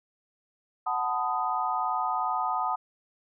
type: chord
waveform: sine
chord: B dominant seventh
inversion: second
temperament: equal with one note detuned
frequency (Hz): 740 / 880 / 1002.7 / 1244.5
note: F#5 / A5 / B5 / D#6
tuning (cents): 0 / 0 / +26 / 0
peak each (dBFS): -31 / -31 / -33 / -30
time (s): 0.86-2.76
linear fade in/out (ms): 10
effects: none